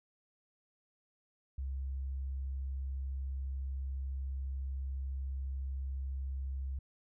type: tone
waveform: sine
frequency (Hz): 67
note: C2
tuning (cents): +42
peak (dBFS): -35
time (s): 1.58-6.79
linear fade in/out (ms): 5
effects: none